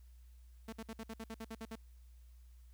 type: tone bursts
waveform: sawtooth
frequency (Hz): 223.7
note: A3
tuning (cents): +29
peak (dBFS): -39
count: 11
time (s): 0.68-1.756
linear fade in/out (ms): 5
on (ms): 46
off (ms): 57
effects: added 60 Hz sine -55 dBFS peak until 2.73 s + white hiss -75 dBFS RMS until 2.73 s